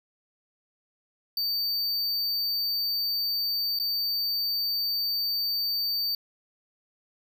square tone with dropouts, 4600 Hz, D8, 37 cents flat, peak -26 dBFS, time 1.37-6.15 s, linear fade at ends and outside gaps 2 ms, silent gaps 3.789-3.798 s, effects none

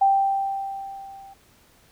sine tone with level ramp, 784 Hz, G5, in tune, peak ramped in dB -13 to -42 dBFS, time 0.01-1.34 s, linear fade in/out 10 ms, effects pink hiss -57 dBFS RMS until 1.91 s

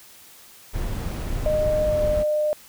brown noise, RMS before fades -27 dBFS, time 0.73-2.24 s, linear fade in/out 20 ms
sine tone with pitch glide, 612 to 604.3 Hz, D#5 to D5, -29 to +49 cents, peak -19 dBFS, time 1.46-2.53 s, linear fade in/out 0 ms, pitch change -22 cents, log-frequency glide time 1.81-2.02 s
effects white hiss -48 dBFS RMS until 2.68 s

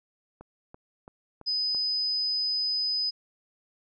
click train, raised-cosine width 1 ms, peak -31 dBFS, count 5, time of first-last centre 0.41-1.748 s, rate 2.99 Hz
sine tone, 5010 Hz, D#8, 11 cents sharp, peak -25 dBFS, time 1.46-3.11 s, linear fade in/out 20 ms
effects none

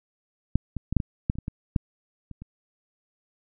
clicks, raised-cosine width 5 ms, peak -7 / -18 / -14 / -6 / -15 / -10 / -28 / -20 / -18 / -8 / -27 / -27 dBFS, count 12, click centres 0.556 / 0.767 / 0.926 / 0.967 / 1.002 / 1.299 / 1.355 / 1.386 / 1.481 / 1.762 / 2.313 / 2.42 s, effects none

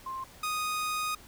sine / sawtooth tone pair in turn, 1054 / 1242.6 Hz, C6 / D#6, +12 / -3 cents, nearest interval minor third, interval 285 cents, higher second, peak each -34 / -26 dBFS, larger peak second, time 0.06-0.24 / 0.43-1.15 s, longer second, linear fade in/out 5 ms, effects pink hiss -53 dBFS RMS until 1.27 s

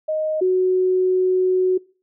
sine tone pair in turn, 622.3 / 370 Hz, D#5 / F#4, 0 / 0 cents, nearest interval major sixth, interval 900 cents, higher first, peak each -19 / -14 dBFS, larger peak second, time 0.08-0.41 / 0.41-1.78 s, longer second, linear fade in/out 10 ms, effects noise-tail reverb RT60 0.4 s tail -24 dB re dry

